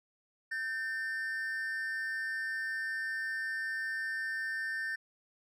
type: tone pair together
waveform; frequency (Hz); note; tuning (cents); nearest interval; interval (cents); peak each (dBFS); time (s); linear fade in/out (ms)
triangle; 1554.7 / 1800; G6 / A6; -15 / +39; minor third; 254; -37 / -33; 0.51-4.96; 10
effects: none